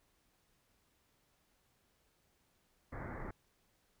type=low-pass noise; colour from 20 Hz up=pink; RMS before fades=-44 dBFS; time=2.92-3.31 s; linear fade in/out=5 ms; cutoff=2100 Hz; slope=96 dB/octave; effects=pink hiss -75 dBFS RMS until 4 s